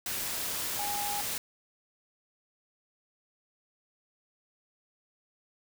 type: tone in noise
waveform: sine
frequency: 821 Hz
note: G#5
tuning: 20 cents flat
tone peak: -34 dBFS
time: 0.79-1.21 s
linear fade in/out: 2 ms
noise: white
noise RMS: -34 dBFS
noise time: 0.06-1.38 s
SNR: -3 dB
effects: none